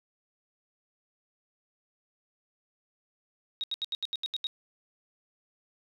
sine tone bursts, 3773 Hz, A#7, 20 cents sharp, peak -29 dBFS, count 9, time 3.61-4.469 s, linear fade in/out 0 ms, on 27 ms, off 77 ms, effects none

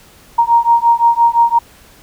sine beating tone pair, 932 / 937.8 Hz, A#5 / A#5, -1 / +10 cents, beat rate 5.8 Hz, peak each -11 dBFS, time 0.38-1.59 s, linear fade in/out 10 ms, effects pink hiss -44 dBFS RMS until 2.02 s

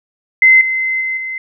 sine tone with level steps, 2061 Hz, C7, 27 cents flat, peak -4 / -14 / -16 / -20 dBFS, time 0.42-1.38 s, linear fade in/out 2 ms, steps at 0.61 / 1.01 / 1.17 s, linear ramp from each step 2 ms, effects none

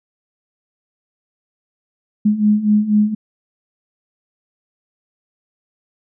sine beating tone pair, 207.7 / 211.8 Hz, G#3 / G#3, 0 / +34 cents, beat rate 4.1 Hz, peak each -17 / -13 dBFS, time 2.25-3.15 s, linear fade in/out 10 ms, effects none

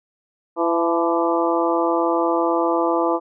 harmonic tone with a mistuned harmonic, 167.9 Hz, E3, 32 cents sharp, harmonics 2 / 3 / 4 / 5 / 6 / 7, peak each -21 / -23 / -24 / -25 / -26 / -26 dBFS, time 0.56-3.2 s, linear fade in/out 50 ms, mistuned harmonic 5, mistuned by +45 cents, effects none

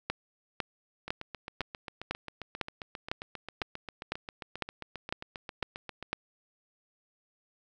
two click trains, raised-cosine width 0.3 ms, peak -14 / -23 dBFS, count 13 / 38, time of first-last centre 0.1-6.13 / 1.08-6.027 s, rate 1.99 / 7.48 Hz, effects none

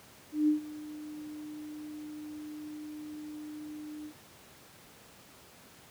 sine tone with ADSR envelope, 302.4 Hz, D#4, 49 cents flat, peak -21 dBFS, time 0.32-4.14 s, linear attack 160 ms, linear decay 120 ms, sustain -19 dB, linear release 79 ms, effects pink hiss -55 dBFS RMS until 5.9 s + high-pass 100 Hz 12 dB/octave

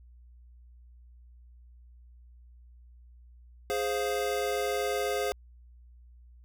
square chord, F minor, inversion first, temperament equal, 415.3 / 523.3 / 698.5 Hz, Ab4 / C5 / F5, 0 / 0 / 0 cents, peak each -32 / -33 / -35 dBFS, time 3.7-5.32 s, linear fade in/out 0 ms, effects added 60 Hz sine -51 dBFS peak until 6.44 s

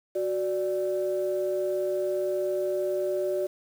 sine tone pair together, 370 / 587.3 Hz, F#4 / D5, 0 / 0 cents, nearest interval minor sixth, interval 800 cents, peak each -27 dBFS, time 0.15-3.47 s, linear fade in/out 10 ms, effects tanh soft clip ceiling -18 dBFS + 8-bit

